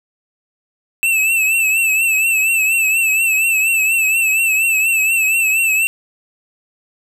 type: tone with vibrato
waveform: square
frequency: 2637 Hz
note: E7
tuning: in tune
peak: -13 dBFS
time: 1.03-5.87 s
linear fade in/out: 0 ms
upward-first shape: triangle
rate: 4.2 Hz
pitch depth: 72 cents each way
effects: none